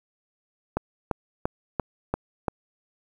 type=click train; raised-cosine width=1 ms; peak=-10 dBFS; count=6; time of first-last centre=0.77-2.482 s; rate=2.92 Hz; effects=8-bit